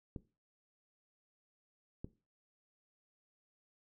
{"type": "clicks", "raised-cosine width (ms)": 3, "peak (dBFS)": -29, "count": 2, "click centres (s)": [0.162, 2.045], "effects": ["noise-tail reverb RT60 0.3 s tail -17 dB re dry"]}